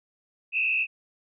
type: tone with frequency modulation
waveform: sine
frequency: 2600 Hz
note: E7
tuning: 24 cents flat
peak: -22 dBFS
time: 0.52-0.87 s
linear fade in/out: 50 ms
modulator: 62.3 Hz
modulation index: 1.8
effects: none